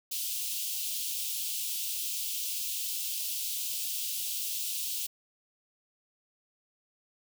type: high-pass noise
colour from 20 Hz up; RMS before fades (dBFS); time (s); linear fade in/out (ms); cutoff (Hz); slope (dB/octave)
white; -34; 0.11-5.07; 10; 2700; 48
effects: none